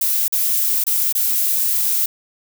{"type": "noise with dropouts", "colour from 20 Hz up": "violet", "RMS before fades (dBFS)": -18, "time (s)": [0.01, 2.06], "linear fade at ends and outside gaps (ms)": 5, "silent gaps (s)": [[0.281, 0.324], [0.84, 0.866], [1.126, 1.15]], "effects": []}